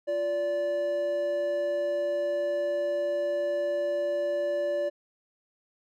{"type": "tone pair together", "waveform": "triangle", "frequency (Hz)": [348.5, 580.5], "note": ["F4", "D5"], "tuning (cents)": [-4, -20], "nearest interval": "major sixth", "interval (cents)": 884, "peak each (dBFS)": [-34, -24], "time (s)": [0.07, 4.9], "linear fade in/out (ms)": 20, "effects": []}